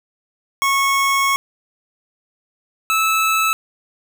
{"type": "tone pair in turn", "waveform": "25% pulse", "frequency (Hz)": [1099, 1306.9], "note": ["C#6", "E6"], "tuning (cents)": [-15, -15], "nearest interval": "minor third", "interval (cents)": 300, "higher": "second", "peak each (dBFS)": -11, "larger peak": "neither", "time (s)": [[0.62, 1.36], [2.9, 3.53]], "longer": "first", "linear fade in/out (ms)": 0, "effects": []}